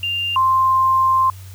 sine tone pair in turn, 2794 / 1050.2 Hz, F7 / C6, 0 / +6 cents, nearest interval octave + perfect fourth, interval 1694 cents, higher first, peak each -19 / -12 dBFS, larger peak second, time 0.03-0.36 / 0.36-1.3 s, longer second, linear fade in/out 2 ms, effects added 94 Hz sine -34 dBFS peak until 1.54 s + white hiss -46 dBFS RMS until 1.54 s

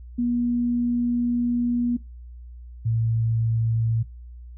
sine tone pair in turn, 240.6 / 113.55 Hz, B3 / A#2, -45 / -45 cents, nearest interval octave + minor second, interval 1300 cents, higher first, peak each -20 dBFS, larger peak neither, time 0.18-1.97 / 2.85-4.03 s, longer first, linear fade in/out 10 ms, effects noise-tail reverb RT60 0.2 s tail -18 dB re dry + added 60 Hz sine -38 dBFS peak until 4.57 s

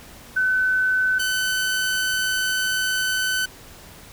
sine / sawtooth tone pair in turn, 1514 / 1514 Hz, F#6 / F#6, +39 / +39 cents, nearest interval unison, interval 0 cents, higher neither, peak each -17 / -17 dBFS, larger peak neither, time 0.36-1.19 / 1.19-3.46 s, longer second, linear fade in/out 10 ms, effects pink hiss -44 dBFS RMS until 4.12 s

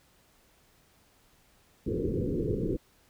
white low-pass noise, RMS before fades -30 dBFS, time 1.86-2.77 s, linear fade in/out 10 ms, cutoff 490 Hz, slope 96 dB/octave, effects pink hiss -64 dBFS RMS until 3.09 s

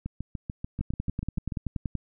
two click trains, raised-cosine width 5 ms, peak -20 / -17 dBFS, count 11 / 13, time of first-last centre 0.06-1.522 / 0.81-1.953 s, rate 6.84 / 10.5 Hz, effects none

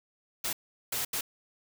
white noise bursts at uneven times, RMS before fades -32 dBFS, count 3, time 0.44-0.53 / 0.92-1.05 / 1.13-1.21 s, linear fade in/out 5 ms, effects none

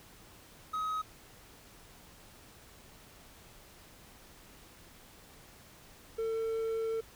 triangle tone pair in turn, 1267 / 449.1 Hz, D#6 / A4, +31 / +35 cents, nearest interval octave + tritone, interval 1796 cents, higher first, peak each -30 / -29 dBFS, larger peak second, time 0.73-1.02 / 6.18-7.01 s, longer second, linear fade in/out 10 ms, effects pink hiss -56 dBFS RMS until 7.15 s

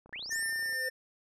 click train, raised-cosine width 1 ms, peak -40 dBFS, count 21, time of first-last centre 0.06-0.727 s, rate 30 Hz
sine linear sweep, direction up, 1652 to 10720 Hz, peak -38 dBFS, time 0.13-0.5 s, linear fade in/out 0 ms
square tone, 1802 Hz, A6, 41 cents sharp, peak -32 dBFS, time 0.3-0.9 s, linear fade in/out 20 ms
triangle tone with exponential growth, 513 Hz, C5, 34 cents flat, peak -34 dBFS, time 0.47-0.89 s, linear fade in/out 5 ms, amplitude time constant 90 ms
effects resampled to 32000 Hz

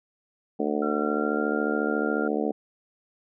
harmonic tone, 74.1 Hz, D2, 16 cents sharp, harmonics 3 / 4 / 5 / 6 / 7 / 8 / 9 / 10, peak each -30 / -29 / -34 / -29 / -34 / -35 / -39 / -35 dBFS, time 0.59-2.52 s, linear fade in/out 10 ms
sine tone with pitch glide, 1362 to 1397.1 Hz, F6 to F6, -44 to 0 cents, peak -31 dBFS, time 0.82-2.28 s, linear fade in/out 5 ms, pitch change +44 cents, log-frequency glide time 0.94-1.52 s
effects none

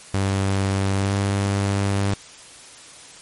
sawtooth tone with pitch glide, 97.4 to 99.5 Hz, G2 to G2, -11 to +26 cents, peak -15 dBFS, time 0.14-2.14 s, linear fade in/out 0 ms, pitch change +37 cents, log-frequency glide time 0.94-1.15 s, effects white hiss -43 dBFS RMS until 3.21 s + MP3 48 kbps

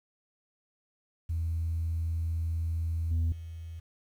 sine tone with level steps, 82.41 Hz, E2, in tune, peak -27 / -22 / -38 dBFS, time 1.29-3.8 s, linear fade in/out 10 ms, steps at 3.11 / 3.32 s, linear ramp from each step 2 ms, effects tanh soft clip ceiling -24 dBFS + 10-bit

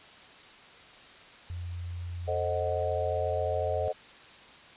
sine tone, 87.31 Hz, F2, in tune, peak -34 dBFS, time 1.5-3.88 s, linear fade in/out 0 ms
sine chord, A diminished seventh, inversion none, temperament equal with one note detuned, 440 / 528.1 / 622.3 / 740 Hz, A4 / C5 / Eb5 / Gb5, 0 / +16 / 0 / 0 cents, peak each -35 / -33 / -31 / -35 dBFS, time 2.27-3.93 s, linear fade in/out 20 ms
effects white hiss -51 dBFS RMS until 4.76 s + resampled to 8000 Hz

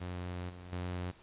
sawtooth tone with level steps, 89.5 Hz, F2, 43 cents sharp, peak -34 / -43 / -32 dBFS, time 0-1.12 s, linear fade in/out 20 ms, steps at 0.49 / 0.72 s, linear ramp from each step 10 ms, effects pink hiss -60 dBFS RMS until 1.22 s + resampled to 8000 Hz

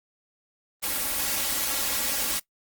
white noise with comb filter, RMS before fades -27 dBFS, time 0.82-2.4 s, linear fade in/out 20 ms, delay 3.6 ms, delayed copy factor +0.75, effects noise-tail reverb RT60 0.1 s tail -19 dB re dry + Opus 24 kbps

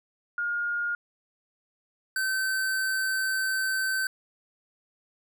sine / square tone pair in turn, 1422 / 1539.3 Hz, F6 / G6, +31 / -32 cents, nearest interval minor second, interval 137 cents, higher second, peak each -26 dBFS, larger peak neither, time 0.38-0.95 / 2.16-4.07 s, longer second, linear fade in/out 2 ms, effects none

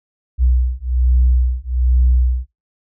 sine beating tone pair, 61.74 / 62.94 Hz, B1 / B1, 0 / +33 cents, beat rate 1.2 Hz, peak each -14 dBFS, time 0.38-2.47 s, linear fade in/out 50 ms, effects noise-tail reverb RT60 0.2 s tail -20 dB re dry + tanh soft clip ceiling -6 dBFS

